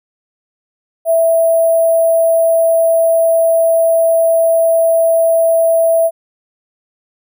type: tone with sample-and-hold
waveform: sine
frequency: 659.3 Hz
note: E5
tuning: in tune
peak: -8 dBFS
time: 1.05-6.11 s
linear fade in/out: 50 ms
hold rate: 11025 Hz
effects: none